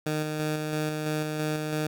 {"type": "tone with tremolo", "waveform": "15% pulse", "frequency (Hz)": 153.5, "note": "D#3", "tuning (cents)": -23, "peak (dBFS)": -20, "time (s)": [0.06, 1.87], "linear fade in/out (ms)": 5, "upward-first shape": "square", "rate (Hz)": 3, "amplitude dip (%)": 30, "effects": []}